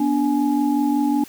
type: tone cluster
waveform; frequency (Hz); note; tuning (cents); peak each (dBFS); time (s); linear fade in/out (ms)
sine; 245.1 / 290.5 / 839; B3 / D4 / G#5; -13 / -19 / +17; -22 / -18 / -26; 0-1.24; 5
effects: white hiss -44 dBFS RMS until 1.28 s